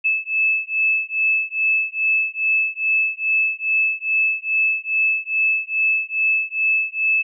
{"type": "beating tone pair", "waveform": "sine", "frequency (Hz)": [2612, 2614.4], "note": ["E7", "E7"], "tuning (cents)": [-17, -15], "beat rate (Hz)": 2.4, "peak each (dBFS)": -20, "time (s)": [0.04, 7.23], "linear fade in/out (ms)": 20, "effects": []}